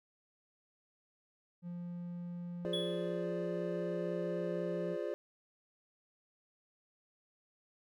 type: tone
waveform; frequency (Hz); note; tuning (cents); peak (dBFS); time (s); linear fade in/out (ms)
triangle; 174.61; F3; 0; -38; 1.62-4.97; 50
type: chord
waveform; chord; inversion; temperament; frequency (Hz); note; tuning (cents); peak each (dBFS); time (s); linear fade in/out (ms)
triangle; D half-diminished seventh; first; equal; 349.2 / 415.3 / 523.3 / 587.3; F4 / Ab4 / C5 / D5; 0 / 0 / 0 / 0; -39 / -39 / -40 / -39; 2.65-5.14; 0
type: tone with exponential decay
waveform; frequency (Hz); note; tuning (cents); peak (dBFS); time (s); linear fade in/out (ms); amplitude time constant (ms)
triangle; 3380; G#7; +30; -32; 2.73-3.24; 5; 110
effects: none